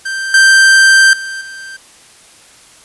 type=tone with level steps; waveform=45% pulse; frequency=1568 Hz; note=G6; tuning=in tune; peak=-17 / -4 / -21 / -27 dBFS; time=0.05-1.77 s; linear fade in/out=10 ms; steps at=0.34 / 1.13 / 1.41 s; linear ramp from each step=2 ms; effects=white hiss -42 dBFS RMS until 2.84 s + resampled to 24000 Hz